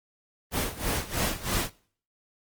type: noise with tremolo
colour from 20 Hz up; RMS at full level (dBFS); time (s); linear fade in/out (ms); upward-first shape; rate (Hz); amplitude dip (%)
pink; -26; 0.51-1.71; 50; sine; 3.1; 85
effects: noise-tail reverb RT60 0.5 s tail -22 dB re dry + Opus 24 kbps